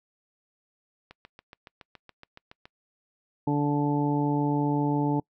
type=click train; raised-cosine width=0.3 ms; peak=-29 dBFS; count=12; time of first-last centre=1.11-2.655 s; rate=7.12 Hz
type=harmonic tone; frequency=145.4 Hz; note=D3; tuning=17 cents flat; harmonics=1 / 2 / 3 / 4 / 5 / 6; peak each=-27 / -25 / -33 / -39 / -39 / -31 dBFS; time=3.47-5.2 s; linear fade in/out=5 ms
effects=noise-tail reverb RT60 0.1 s tail -26 dB re dry